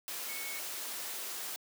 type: tone in noise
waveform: sine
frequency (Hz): 2210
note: C#7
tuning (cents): -6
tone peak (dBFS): -43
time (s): 0.29-0.59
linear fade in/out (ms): 0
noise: white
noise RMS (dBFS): -40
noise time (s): 0.08-1.56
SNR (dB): -6
effects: high-pass 300 Hz 12 dB/octave